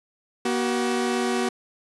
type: tone pair together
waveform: sawtooth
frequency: 239.9 / 377.6 Hz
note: A#3 / F#4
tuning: +50 / +35 cents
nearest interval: minor sixth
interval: 785 cents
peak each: -21 dBFS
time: 0.45-1.49 s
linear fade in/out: 5 ms
effects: resampled to 24000 Hz